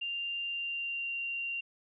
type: tone with pitch glide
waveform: sine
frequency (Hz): 2789 to 2767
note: F7 to F7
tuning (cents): -3 to -17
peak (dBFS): -33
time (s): 0.01-1.61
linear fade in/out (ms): 10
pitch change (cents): -14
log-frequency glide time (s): 0.44-1.12
effects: none